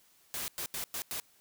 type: noise bursts at uneven times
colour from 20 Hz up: white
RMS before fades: -37 dBFS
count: 5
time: 0.34-0.48 / 0.58-0.66 / 0.74-0.84 / 0.94-1.02 / 1.11-1.2 s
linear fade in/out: 0 ms
effects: white hiss -65 dBFS RMS until 1.4 s